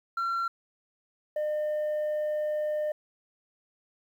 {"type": "tone pair in turn", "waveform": "sine", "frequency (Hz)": [1364, 605.1], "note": ["F6", "D#5"], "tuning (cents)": [-41, -48], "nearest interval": "octave + major second", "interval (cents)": 1407, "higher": "first", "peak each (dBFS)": -24, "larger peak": "neither", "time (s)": [[0.17, 0.48], [1.36, 2.92]], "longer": "second", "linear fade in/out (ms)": 5, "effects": ["tanh soft clip ceiling -26 dBFS", "10-bit"]}